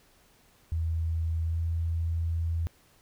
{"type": "tone with pitch glide", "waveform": "sine", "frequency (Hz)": [81.7, 82.89], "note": ["E2", "E2"], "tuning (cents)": [-15, 10], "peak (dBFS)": -26, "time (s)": [0.72, 2.67], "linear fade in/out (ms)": 0, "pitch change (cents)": 25, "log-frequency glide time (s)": [1.47, 1.57], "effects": ["pink hiss -62 dBFS RMS until 3.01 s"]}